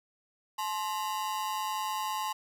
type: ring-modulated tone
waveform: 45% pulse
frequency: 958 Hz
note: A#5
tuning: 47 cents sharp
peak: -28 dBFS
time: 0.58-2.33 s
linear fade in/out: 10 ms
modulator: 95 Hz
effects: none